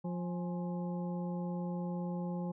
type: harmonic tone with a mistuned harmonic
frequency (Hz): 176.5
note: F3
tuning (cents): +19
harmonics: 1 / 2 / 3 / 5 / 6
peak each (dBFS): -35 / -46 / -45 / -47 / -57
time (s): 0.04-2.52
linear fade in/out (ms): 10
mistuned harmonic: 5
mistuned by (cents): -89
effects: none